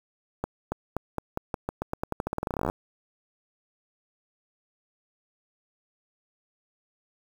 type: accelerating click train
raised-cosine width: 1 ms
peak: -14 dBFS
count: 28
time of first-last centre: 0.44-2.699 s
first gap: 280 ms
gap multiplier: 0.88
effects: 7-bit